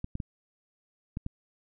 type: clicks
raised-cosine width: 5 ms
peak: -21 dBFS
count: 5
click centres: 0.044 / 0.154 / 0.202 / 1.171 / 1.264 s
effects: none